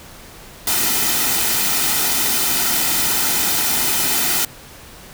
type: noise with comb filter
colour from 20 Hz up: white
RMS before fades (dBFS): -18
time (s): 0.67-4.45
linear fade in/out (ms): 2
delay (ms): 1.8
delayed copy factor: -0.55
effects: pink hiss -40 dBFS RMS until 5.13 s